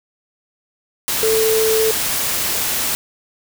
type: tone in noise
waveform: sine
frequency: 441.3 Hz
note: A4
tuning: 5 cents sharp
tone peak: -14 dBFS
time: 1.23-1.91 s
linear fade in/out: 0 ms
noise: white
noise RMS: -20 dBFS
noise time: 1.08-2.95 s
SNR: +3 dB
effects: none